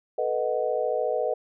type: chord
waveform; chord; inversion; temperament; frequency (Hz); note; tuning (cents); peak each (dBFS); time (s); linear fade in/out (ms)
sine; B dominant seventh; third; equal; 440 / 493.9 / 622.3 / 740; A4 / B4 / D#5 / F#5; 0 / 0 / 0 / 0; -30 / -27 / -28 / -32; 0.18-1.34; 5
effects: none